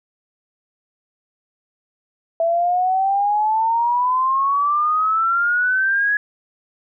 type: exponential sweep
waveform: sine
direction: up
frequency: 659.3 to 1687 Hz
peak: -15 dBFS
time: 2.4-6.17 s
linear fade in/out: 2 ms
effects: none